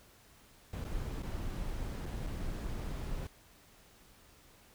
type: noise with dropouts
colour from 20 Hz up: brown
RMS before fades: -38 dBFS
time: 0.73-3.27 s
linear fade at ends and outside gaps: 2 ms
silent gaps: 0.843-0.849 / 1.222-1.232 / 2.058-2.061 / 2.266-2.27 s
effects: pink hiss -61 dBFS RMS until 4.74 s

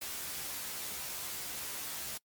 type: noise with comb filter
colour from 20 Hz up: white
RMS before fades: -40 dBFS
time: 0.01-2.18 s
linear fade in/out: 10 ms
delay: 14 ms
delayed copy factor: +0.9
effects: noise-tail reverb RT60 0.1 s tail -24 dB re dry + MP3 96 kbps

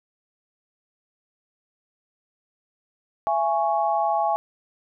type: chord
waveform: sine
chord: C# minor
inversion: first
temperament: equal with one note detuned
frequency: 671.9 / 830.6 / 1108.7 Hz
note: E5 / G#5 / C#6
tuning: +33 / 0 / 0 cents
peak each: -24 / -22 / -28 dBFS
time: 3.27-4.36 s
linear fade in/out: 0 ms
effects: none

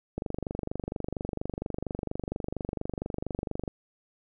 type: click train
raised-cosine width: 2 ms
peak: -18 dBFS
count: 86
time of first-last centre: 0.18-3.678 s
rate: 24.3 Hz
effects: none

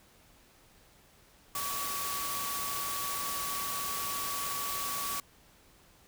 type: tone in noise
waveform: sine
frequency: 1135 Hz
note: C#6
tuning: 41 cents sharp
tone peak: -37 dBFS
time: 1.55-5.2 s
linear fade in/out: 2 ms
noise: white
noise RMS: -36 dBFS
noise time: 1.55-5.2 s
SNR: -4 dB
effects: pink hiss -61 dBFS RMS until 6.07 s

